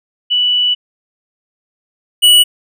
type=tone pair in turn; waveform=sine / square; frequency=2960 / 2941 Hz; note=F#7 / F#7; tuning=0 / -11 cents; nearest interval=unison; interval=11 cents; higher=first; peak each=-10 / -5 dBFS; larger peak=second; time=0.3-0.75 / 2.22-2.44 s; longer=first; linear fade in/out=20 ms; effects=none